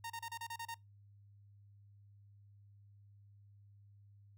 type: tone bursts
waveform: sawtooth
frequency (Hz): 923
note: A#5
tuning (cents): -17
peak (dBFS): -38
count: 8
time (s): 0.04-0.744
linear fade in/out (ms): 5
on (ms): 60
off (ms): 32
effects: noise-tail reverb RT60 0.2 s tail -24 dB re dry + added 101 Hz sine -59 dBFS peak until 4.37 s